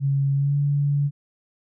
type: tone with pitch glide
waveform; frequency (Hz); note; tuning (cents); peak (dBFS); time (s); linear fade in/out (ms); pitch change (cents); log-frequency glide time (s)
sine; 138.59 to 143.15; C#3 to D3; 0 to -44; -18; 0-1.11; 50; +56; 0.34-0.56
effects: none